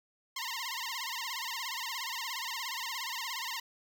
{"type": "tone with vibrato", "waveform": "10% pulse", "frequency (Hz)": 987.8, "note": "B5", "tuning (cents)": 0, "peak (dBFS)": -27, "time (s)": [0.36, 3.6], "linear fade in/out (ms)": 5, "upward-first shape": "sine", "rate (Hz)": 17, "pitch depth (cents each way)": 160, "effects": []}